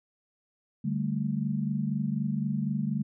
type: chord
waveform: sine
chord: D suspended fourth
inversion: none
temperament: equal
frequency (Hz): 146.83 / 196 / 220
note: D3 / G3 / A3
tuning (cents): 0 / 0 / 0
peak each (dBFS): -31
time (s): 0.84-3.03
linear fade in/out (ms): 10
effects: none